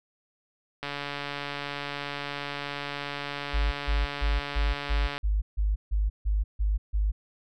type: click train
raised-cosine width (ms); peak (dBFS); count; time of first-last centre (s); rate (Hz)
0.3; -17; 623; 0.83-5.18; 143
type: tone bursts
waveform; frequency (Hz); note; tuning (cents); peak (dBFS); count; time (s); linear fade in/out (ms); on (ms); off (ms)
sine; 51.3; G#1; -21; -22; 11; 3.53-7.12; 20; 190; 150
effects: none